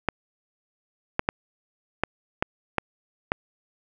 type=clicks; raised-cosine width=0.5 ms; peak=-6 dBFS; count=7; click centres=0.087 / 1.194 / 1.289 / 2.036 / 2.425 / 2.783 / 3.319 s; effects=none